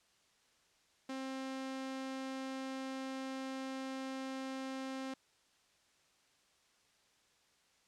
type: tone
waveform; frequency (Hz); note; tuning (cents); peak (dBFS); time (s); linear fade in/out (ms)
sawtooth; 265.1; C4; +23; -36; 1.09-5.14; 5
effects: white hiss -71 dBFS RMS until 7.87 s + low-pass 7000 Hz 12 dB/octave